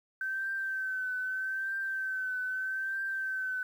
sine tone with vibrato, 1540 Hz, G6, 31 cents flat, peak -31 dBFS, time 0.21-3.63 s, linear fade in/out 2 ms, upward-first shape triangle, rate 0.8 Hz, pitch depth 41 cents each way, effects 10-bit

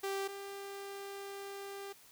sawtooth tone pair in turn, 392 / 396.8 Hz, G4 / G4, 0 / +21 cents, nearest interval unison, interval 21 cents, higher second, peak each -31 / -39 dBFS, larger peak first, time 0.03-0.28 / 0.28-1.93 s, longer second, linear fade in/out 10 ms, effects white hiss -60 dBFS RMS until 2.11 s

